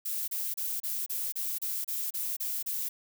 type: noise bursts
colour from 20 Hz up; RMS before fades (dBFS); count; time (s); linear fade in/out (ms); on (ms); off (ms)
violet; -33; 11; 0.05-2.89; 10; 230; 31
effects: none